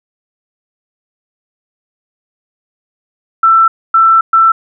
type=tone bursts at uneven times; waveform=sine; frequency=1334 Hz; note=E6; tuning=20 cents sharp; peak=-4 dBFS; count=3; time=3.43-3.68 / 3.94-4.21 / 4.33-4.52 s; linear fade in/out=5 ms; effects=none